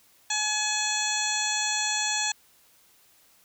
harmonic tone, 849 Hz, G#5, 38 cents sharp, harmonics 1 / 2 / 3 / 4 / 5 / 7 / 8 / 9, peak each -33 / -33 / -33 / -33 / -33 / -33 / -33 / -33 dBFS, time 0.3-2.32 s, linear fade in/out 5 ms, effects white hiss -60 dBFS RMS until 3.44 s

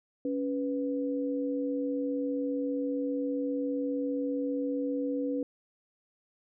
sine tone pair together, 278.9 / 493.9 Hz, C#4 / B4, +11 / 0 cents, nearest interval minor seventh, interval 989 cents, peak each -30 / -33 dBFS, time 0.25-5.43 s, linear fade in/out 2 ms, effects none

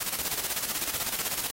white noise with tremolo, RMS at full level -29 dBFS, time 0-1.51 s, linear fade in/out 10 ms, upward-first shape square, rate 16 Hz, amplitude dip 60%, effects AAC 48 kbps

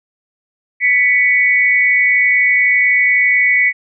sine tone pair together, 1982.1 / 2234 Hz, B6 / C#7, +6 / +13 cents, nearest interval major second, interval 207 cents, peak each -12 dBFS, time 0.8-3.73 s, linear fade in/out 50 ms, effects none

